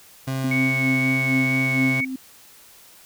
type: tone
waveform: 30% pulse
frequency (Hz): 132.9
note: C3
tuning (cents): +27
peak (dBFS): -21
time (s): 0.27-2.01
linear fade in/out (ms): 10
type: tone with tremolo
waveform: sine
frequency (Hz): 261.6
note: C4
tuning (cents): 0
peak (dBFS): -20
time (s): 0.44-2.16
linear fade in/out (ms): 5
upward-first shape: sine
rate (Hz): 2.3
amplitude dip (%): 60
type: tone with vibrato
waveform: sine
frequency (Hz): 2217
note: C#7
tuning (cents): 0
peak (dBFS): -21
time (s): 0.51-2.05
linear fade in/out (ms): 5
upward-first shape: sine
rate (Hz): 2.1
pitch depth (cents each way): 8
effects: white hiss -49 dBFS RMS until 3.05 s